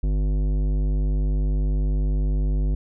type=tone with tanh clipping; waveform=sine; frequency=50 Hz; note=G1; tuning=35 cents sharp; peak=-21 dBFS; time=0.03-2.75 s; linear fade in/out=5 ms; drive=15 dB; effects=none